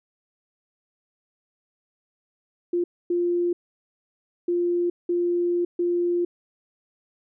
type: tone bursts at uneven times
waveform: sine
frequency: 349.2 Hz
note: F4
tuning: in tune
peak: -20 dBFS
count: 5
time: 2.73-2.84 / 3.1-3.53 / 4.48-4.9 / 5.09-5.65 / 5.79-6.25 s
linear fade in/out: 5 ms
effects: none